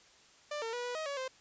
sawtooth tone with pitch steps, 593 / 453.6 / 486.2 / 489.7 / 630 / 564 / 521 Hz, D5 / A#4 / B4 / B4 / D#5 / C#5 / C5, +17 / -47 / -27 / -15 / +21 / +30 / -7 cents, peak -32 dBFS, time 0.51-1.28 s, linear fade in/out 5 ms, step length 110 ms, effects white hiss -61 dBFS RMS until 1.4 s + resampled to 16000 Hz

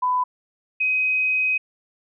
sine tone pair in turn, 1000 / 2520 Hz, B5 / D#7, +21 / +21 cents, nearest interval octave + major third, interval 1600 cents, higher second, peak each -18 dBFS, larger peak neither, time 0.02-0.24 / 0.8-1.58 s, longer second, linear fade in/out 10 ms, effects none

